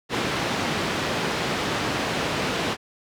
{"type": "band-pass noise", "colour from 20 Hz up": "pink", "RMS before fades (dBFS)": -26, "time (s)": [0.09, 2.77], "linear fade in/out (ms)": 50, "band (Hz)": [150, 4200], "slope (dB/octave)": 12, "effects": []}